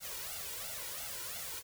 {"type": "noise with flanger", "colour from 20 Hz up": "white", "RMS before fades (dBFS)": -42, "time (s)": [0, 1.63], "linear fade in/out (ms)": 50, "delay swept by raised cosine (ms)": [1.4, 2.12], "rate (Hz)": 2.9, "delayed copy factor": 0.9, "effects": []}